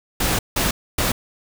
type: noise bursts at uneven times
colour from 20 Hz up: pink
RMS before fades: -20 dBFS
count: 3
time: 0.2-0.39 / 0.56-0.71 / 0.98-1.12 s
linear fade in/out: 5 ms
effects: none